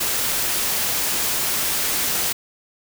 white noise, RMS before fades -22 dBFS, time 0-2.33 s, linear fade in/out 10 ms, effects none

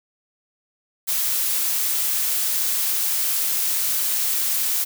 blue noise, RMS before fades -22 dBFS, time 1.07-4.85 s, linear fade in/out 20 ms, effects none

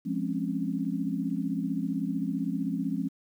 sine chord, Db major seventh, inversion first, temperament equal, 174.61 / 207.7 / 261.6 / 277.2 Hz, F3 / Ab3 / C4 / Db4, 0 / 0 / 0 / 0 cents, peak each -33 dBFS, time 0.05-3.09 s, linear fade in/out 20 ms, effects 10-bit

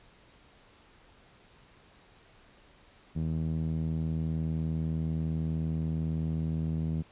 5% pulse tone with low-pass filter, 79.9 Hz, D#2, 47 cents sharp, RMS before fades -31 dBFS, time 3.15-7.03 s, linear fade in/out 20 ms, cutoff 170 Hz, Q 2, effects pink hiss -59 dBFS RMS until 7.11 s + resampled to 8000 Hz

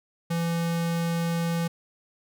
square tone, 168.2 Hz, E3, 35 cents sharp, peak -25 dBFS, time 0.3-1.68 s, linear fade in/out 10 ms, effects none

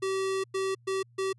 square tone bursts at uneven times, 384.1 Hz, G4, 35 cents flat, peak -28 dBFS, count 4, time 0.02-0.44 / 0.54-0.75 / 0.87-1.03 / 1.18-1.33 s, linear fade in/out 10 ms, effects added 119 Hz sine -56 dBFS peak until 1.38 s + resampled to 24000 Hz

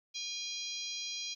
harmonic tone, 813 Hz, G#5, 37 cents flat, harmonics 3 / 4 / 5 / 6 / 7 / 8, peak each -46 / -43 / -42 / -45 / -44 / -49 dBFS, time 0.14-1.35 s, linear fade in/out 20 ms, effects 12-bit

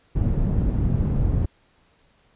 white low-pass noise, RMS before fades -21 dBFS, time 0.15-1.46 s, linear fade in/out 10 ms, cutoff 120 Hz, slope 12 dB/octave, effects pink hiss -61 dBFS RMS until 2.35 s + resampled to 8000 Hz

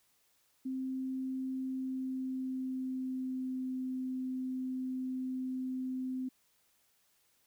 sine tone with pitch glide, 261.6 to 257.8 Hz, C4 to C4, 0 to -26 cents, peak -34 dBFS, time 0.65-6.29 s, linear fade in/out 10 ms, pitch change -26 cents, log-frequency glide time 1.59-3.7 s, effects white hiss -72 dBFS RMS until 7.46 s

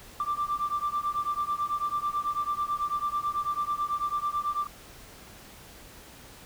sine beating tone pair, 1174.7 / 1183.8 Hz, D6 / D6, 0 / +13 cents, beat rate 9.1 Hz, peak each -29 dBFS, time 0.2-4.67 s, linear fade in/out 2 ms, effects tanh soft clip ceiling -21 dBFS + pink hiss -49 dBFS RMS until 6.45 s

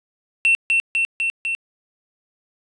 triangle tone with echo, 2700 Hz, E7, 41 cents sharp, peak -11 dBFS, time 0.45-0.55 s, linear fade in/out 0 ms, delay 250 ms, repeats 4, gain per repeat -2 dB, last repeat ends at 1.55 s, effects resampled to 24000 Hz

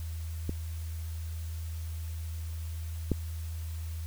clicks, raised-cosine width 3 ms, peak -19 / -13 dBFS, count 2, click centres 0.494 / 3.117 s, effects added 81 Hz sine -34 dBFS peak until 4.06 s + white hiss -52 dBFS RMS until 4.06 s

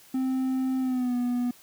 triangle tone with pitch glide, 260.8 to 244.7 Hz, C4 to B3, -5 to -16 cents, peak -22 dBFS, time 0.14-1.51 s, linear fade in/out 5 ms, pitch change -111 cents, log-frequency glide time 0.8-1.15 s, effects white hiss -54 dBFS RMS until 1.62 s + high-pass 60 Hz 12 dB/octave

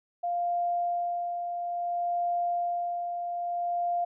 sine tone with tremolo, 698.5 Hz, F5, in tune, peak -25 dBFS, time 0.23-4.05 s, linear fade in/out 10 ms, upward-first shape sine, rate 0.59 Hz, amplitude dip 45%, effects none

